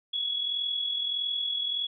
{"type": "tone with amplitude modulation", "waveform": "sine", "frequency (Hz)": 3364, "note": "G#7", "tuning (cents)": 22, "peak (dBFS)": -25, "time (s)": [0.13, 1.87], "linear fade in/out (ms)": 10, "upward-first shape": "sine", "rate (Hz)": 41.6, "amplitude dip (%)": 50, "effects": []}